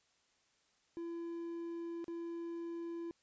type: tone with dropouts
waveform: triangle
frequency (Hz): 337.6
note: E4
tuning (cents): +41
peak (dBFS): -38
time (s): 0.97-3.11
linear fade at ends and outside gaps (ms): 0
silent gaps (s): 2.043-2.081
effects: white hiss -74 dBFS RMS until 3.22 s + resampled to 16000 Hz

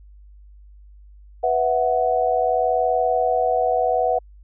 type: chord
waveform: sine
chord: B suspended fourth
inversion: none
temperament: equal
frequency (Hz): 493.9 / 659.3 / 740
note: B4 / E5 / F#5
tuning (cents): 0 / 0 / 0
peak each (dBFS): -22 / -22 / -20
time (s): 1.43-4.19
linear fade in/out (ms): 10
effects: added 50 Hz sine -43 dBFS peak until 4.43 s

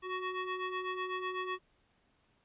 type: ring-modulated tone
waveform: sawtooth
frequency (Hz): 744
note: F#5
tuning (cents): +9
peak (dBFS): -28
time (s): 0.02-1.59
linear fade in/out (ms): 50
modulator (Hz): 376
effects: pink hiss -72 dBFS RMS until 2.44 s + resampled to 8000 Hz

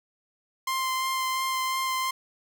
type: tone with vibrato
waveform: sawtooth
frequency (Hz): 1046.5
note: C6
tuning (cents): 0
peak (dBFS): -22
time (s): 0.67-2.11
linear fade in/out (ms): 5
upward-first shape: sine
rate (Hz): 2.9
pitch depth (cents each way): 12
effects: none

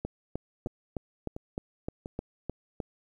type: two click trains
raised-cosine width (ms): 2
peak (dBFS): -24 / -19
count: 3 / 10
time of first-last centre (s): 0.67-2.059 / 0.05-2.802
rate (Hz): 1.44 / 3.27
effects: 10-bit

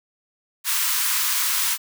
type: high-pass noise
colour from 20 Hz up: white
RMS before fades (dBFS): -22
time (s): 0.64-1.78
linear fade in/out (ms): 50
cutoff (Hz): 920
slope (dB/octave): 96
effects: none

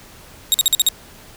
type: tone bursts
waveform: 20% pulse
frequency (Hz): 3767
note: A#7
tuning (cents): +17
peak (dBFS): -5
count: 6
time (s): 0.52-0.887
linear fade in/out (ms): 0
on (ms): 22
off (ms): 47
effects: pink hiss -43 dBFS RMS until 1.36 s

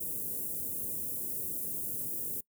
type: band-stop noise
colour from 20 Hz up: white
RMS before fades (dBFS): -36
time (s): 0-2.41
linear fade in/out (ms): 10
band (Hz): 460 to 10000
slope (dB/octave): 24
effects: noise-tail reverb RT60 0.1 s tail -23 dB re dry + high-pass 80 Hz 12 dB/octave

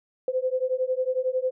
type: beating tone pair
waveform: sine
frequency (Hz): 508 / 519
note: B4 / C5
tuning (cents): +49 / -14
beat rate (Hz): 11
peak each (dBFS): -26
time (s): 0.28-1.51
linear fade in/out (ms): 2
effects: none

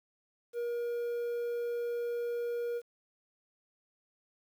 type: tone with quantisation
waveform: triangle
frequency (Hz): 475.3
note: A#4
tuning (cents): +34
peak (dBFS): -30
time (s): 0.53-2.82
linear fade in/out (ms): 50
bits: 10
effects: none

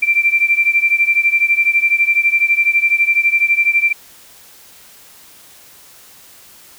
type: beating tone pair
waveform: sine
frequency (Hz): 2349 / 2361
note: D7 / D7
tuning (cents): 0 / +9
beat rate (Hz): 12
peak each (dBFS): -13 / -15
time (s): 0.02-3.93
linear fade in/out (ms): 10
effects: white hiss -43 dBFS RMS until 6.78 s

